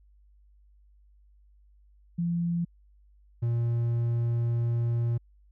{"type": "tone pair in turn", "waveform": ["sine", "triangle"], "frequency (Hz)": [171.1, 117.71], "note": ["F3", "A#2"], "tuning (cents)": [-35, 17], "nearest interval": "tritone", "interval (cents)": 648, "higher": "first", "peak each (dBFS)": [-25, -22], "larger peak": "second", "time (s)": [[2.18, 2.65], [3.42, 5.18]], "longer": "second", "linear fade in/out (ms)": 10, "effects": ["added 50 Hz sine -56 dBFS peak until 5.51 s"]}